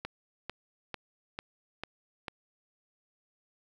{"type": "click train", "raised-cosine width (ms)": 0.3, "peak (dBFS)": -20, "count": 6, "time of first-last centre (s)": [0.05, 2.282], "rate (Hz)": 2.24, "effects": ["9-bit"]}